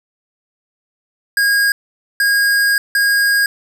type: tone bursts at uneven times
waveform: square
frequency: 1632 Hz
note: G#6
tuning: 31 cents flat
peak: -12 dBFS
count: 3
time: 1.37-1.72 / 2.2-2.78 / 2.95-3.46 s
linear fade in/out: 2 ms
effects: none